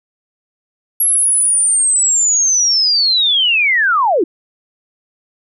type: linear sweep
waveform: sine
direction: down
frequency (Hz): 11330 to 294.6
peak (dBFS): -10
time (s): 1-4.24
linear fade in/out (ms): 5
effects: none